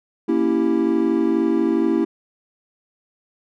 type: chord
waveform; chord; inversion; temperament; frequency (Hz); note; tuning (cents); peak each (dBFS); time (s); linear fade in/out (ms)
triangle; A# diminished seventh; none; equal; 233.1 / 277.2 / 329.6 / 392; A#3 / C#4 / E4 / G4; 0 / 0 / 0 / 0; -21 / -21 / -17 / -22; 0.28-2.05; 10
effects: none